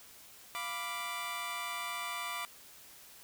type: chord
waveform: 20% pulse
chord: B diminished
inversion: second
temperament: equal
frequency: 698.5 / 987.8 / 1174.7 Hz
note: F5 / B5 / D6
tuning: 0 / 0 / 0 cents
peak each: -40 / -37 / -34 dBFS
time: 0.55-2.45 s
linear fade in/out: 0 ms
effects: white hiss -55 dBFS RMS until 3.23 s